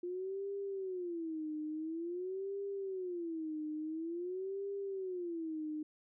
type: tone with vibrato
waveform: sine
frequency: 349.2 Hz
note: F4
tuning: in tune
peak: -37 dBFS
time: 0.03-5.83 s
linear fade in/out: 5 ms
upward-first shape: sine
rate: 0.48 Hz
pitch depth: 230 cents each way
effects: none